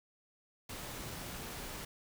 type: noise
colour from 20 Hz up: pink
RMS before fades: -44 dBFS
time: 0.69-1.85 s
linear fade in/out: 5 ms
effects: none